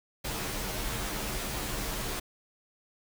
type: noise with comb filter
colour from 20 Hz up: pink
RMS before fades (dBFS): -34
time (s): 0.24-2.2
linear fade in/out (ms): 10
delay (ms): 12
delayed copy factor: -0.95
effects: none